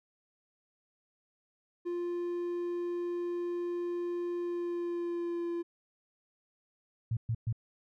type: tone with pitch glide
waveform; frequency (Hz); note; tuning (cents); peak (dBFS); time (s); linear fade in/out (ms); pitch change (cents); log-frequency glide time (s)
triangle; 349.2 to 342.6; F4 to F4; 0 to -33; -30; 1.85-5.63; 20; -33; 4.39-5.51
type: tone bursts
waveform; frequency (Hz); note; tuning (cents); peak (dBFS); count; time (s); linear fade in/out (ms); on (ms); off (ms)
sine; 113.9; A#2; -40; -28; 3; 7.11-7.527; 5; 59; 120
effects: none